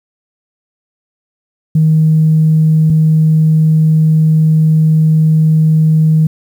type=tone pair in turn; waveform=sine; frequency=157.3 / 157.3 Hz; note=D#3 / D#3; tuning=+19 / +19 cents; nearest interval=unison; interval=0 cents; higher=neither; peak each=-5 dBFS; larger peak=neither; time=1.75-2.9 / 2.9-6.27 s; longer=second; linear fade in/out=5 ms; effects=tanh soft clip ceiling -1 dBFS + 7-bit